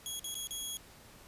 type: tone with dropouts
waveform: 15% pulse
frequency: 3322 Hz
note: G#7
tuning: in tune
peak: -30 dBFS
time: 0.06-0.77 s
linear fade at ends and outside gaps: 0 ms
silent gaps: 0.194-0.243 / 0.343-0.353 / 0.471-0.508 s
effects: pink hiss -56 dBFS RMS until 1.27 s + resampled to 32000 Hz